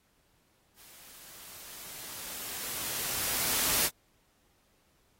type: noise with level ramp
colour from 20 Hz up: white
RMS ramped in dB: -55 to -26 dBFS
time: 0.75-3.9 s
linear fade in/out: 50 ms
effects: pink hiss -70 dBFS RMS until 5.19 s + AAC 48 kbps